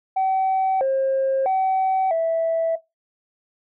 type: tone with pitch steps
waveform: sine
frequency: 763 / 535 / 761 / 657 Hz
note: G5 / C5 / F#5 / E5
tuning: -47 / +38 / +48 / -6 cents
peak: -16 dBFS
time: 0.16-2.76 s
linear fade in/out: 10 ms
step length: 650 ms
effects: noise-tail reverb RT60 0.2 s tail -19 dB re dry + tanh soft clip ceiling -15 dBFS